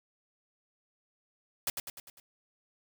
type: noise with echo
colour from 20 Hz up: white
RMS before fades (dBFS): -31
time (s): 1.67-1.7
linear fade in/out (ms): 2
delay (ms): 100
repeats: 5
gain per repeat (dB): -5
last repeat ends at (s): 2.2
effects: none